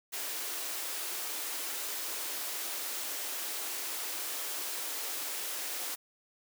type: high-pass noise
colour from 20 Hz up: white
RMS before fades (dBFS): -37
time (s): 0.12-5.96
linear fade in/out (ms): 20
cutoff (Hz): 270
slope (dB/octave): 96
effects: none